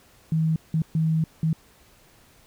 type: tone bursts at uneven times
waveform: sine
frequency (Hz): 159.8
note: D#3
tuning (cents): +47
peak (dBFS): -19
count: 4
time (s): 0.32-0.56 / 0.74-0.82 / 0.95-1.24 / 1.43-1.53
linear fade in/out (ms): 2
effects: pink hiss -56 dBFS RMS until 2.46 s